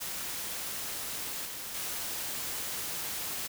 white noise with level steps, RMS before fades -37 / -40 / -36 dBFS, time 0-3.48 s, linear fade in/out 20 ms, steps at 1.45 / 1.74 s, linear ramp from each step 5 ms, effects none

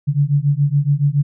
sine beating tone pair, 140 / 147.1 Hz, C#3 / D3, +18 / +3 cents, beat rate 7.1 Hz, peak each -16 dBFS, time 0.07-1.23 s, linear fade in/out 20 ms, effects none

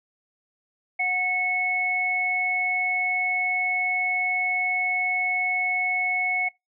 sine tone pair together, 734.2 / 2200 Hz, F#5 / C#7, -14 / -14 cents, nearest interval octave + perfect fifth, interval 1900 cents, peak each -29 / -22 dBFS, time 0.99-6.49 s, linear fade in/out 10 ms, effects noise-tail reverb RT60 0.2 s tail -24 dB re dry

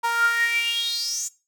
sawtooth tone with high-pass filter sweep, 466.2 Hz, A#4, in tune, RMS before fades -24 dBFS, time 0.03-1.29 s, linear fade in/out 20 ms, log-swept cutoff 1000 to 7200 Hz, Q 9.8, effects noise-tail reverb RT60 0.3 s tail -20 dB re dry

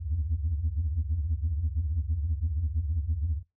sine tone cluster, 71.1 / 80.1 / 86.2 Hz, C#2 / E2 / F2, +45 / -49 / -22 cents, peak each -30 dBFS, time 0-3.43 s, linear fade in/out 50 ms, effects noise-tail reverb RT60 0.2 s tail -18 dB re dry + tanh soft clip ceiling -20 dBFS

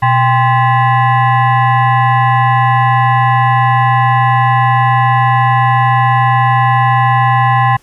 sine tone with frequency modulation, 123.47 Hz, B2, in tune, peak -7 dBFS, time 0.02-7.77 s, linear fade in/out 10 ms, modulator 917 Hz, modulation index 1.4, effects pink hiss -49 dBFS RMS until 7.82 s + resampled to 32000 Hz

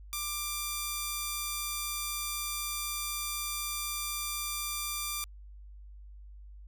5% pulse tone, 1184 Hz, D6, 14 cents sharp, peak -21 dBFS, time 0.13-5.24 s, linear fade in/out 0 ms, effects added 50 Hz sine -46 dBFS peak until 6.67 s

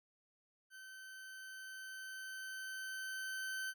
40% pulse tone with level ramp, 1537 Hz, G6, 35 cents flat, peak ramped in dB -51 to -38 dBFS, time 0.7-3.74 s, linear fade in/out 50 ms, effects none

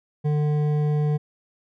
triangle tone with hard clipping, 149.3 Hz, D3, 29 cents sharp, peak -21 dBFS, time 0.24-1.18 s, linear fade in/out 20 ms, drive 13 dB, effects none

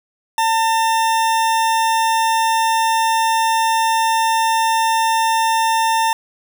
40% pulse tone, 900 Hz, A5, 39 cents sharp, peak -13 dBFS, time 0.38-6.13 s, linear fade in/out 2 ms, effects none

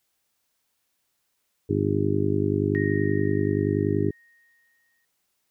harmonic tone, 50.5 Hz, G#1, 48 cents flat, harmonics 2 / 3 / 4 / 5 / 6 / 7 / 8, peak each -27 / -29 / -31 / -32 / -27 / -29 / -27 dBFS, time 1.69-4.11 s, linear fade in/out 10 ms
sine tone with exponential decay, 1864.7 Hz, A#6, in tune, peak -29 dBFS, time 2.75-5.05 s, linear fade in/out 0 ms, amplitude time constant 500 ms
effects white hiss -74 dBFS RMS until 5.5 s

